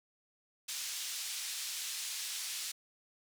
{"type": "band-pass noise", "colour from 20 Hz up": "pink", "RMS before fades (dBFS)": -40, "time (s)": [0.68, 2.72], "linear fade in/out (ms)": 10, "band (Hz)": [3600, 10000], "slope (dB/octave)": 12, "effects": []}